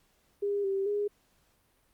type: tone with pitch steps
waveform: sine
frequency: 405 / 389.8 / 411.5 Hz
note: G#4 / G4 / G#4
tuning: -43 / -10 / -16 cents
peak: -27 dBFS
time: 0.42-1.08 s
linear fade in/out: 10 ms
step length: 220 ms
effects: pink hiss -69 dBFS RMS until 1.93 s + Opus 48 kbps